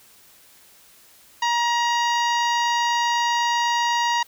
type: harmonic tone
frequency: 948 Hz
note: A#5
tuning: 29 cents sharp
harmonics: 1 / 2 / 3 / 4 / 5 / 6 / 7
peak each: -20 / -26 / -30 / -32 / -34 / -36 / -37 dBFS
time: 1.42-4.23 s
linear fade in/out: 5 ms
effects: white hiss -52 dBFS RMS until 4.27 s